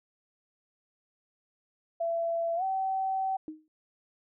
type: tone with pitch glide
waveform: sine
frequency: 671 to 766.3 Hz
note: E5 to G5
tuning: +31 to -40 cents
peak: -27 dBFS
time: 2-3.37 s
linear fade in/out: 10 ms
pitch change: +229 cents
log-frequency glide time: 2.56-2.63 s
type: tone with exponential decay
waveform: sine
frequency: 311.1 Hz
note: D#4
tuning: in tune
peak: -33 dBFS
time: 3.48-3.68 s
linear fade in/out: 1 ms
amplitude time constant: 42 ms
effects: none